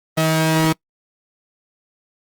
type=tone pair together; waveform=sawtooth; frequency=159.6 / 318.8 Hz; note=D#3 / D#4; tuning=+44 / +42 cents; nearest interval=octave; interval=1198 cents; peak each=-12 dBFS; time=0.17-0.73 s; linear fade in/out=10 ms; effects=noise-tail reverb RT60 0.1 s tail -25 dB re dry + Opus 24 kbps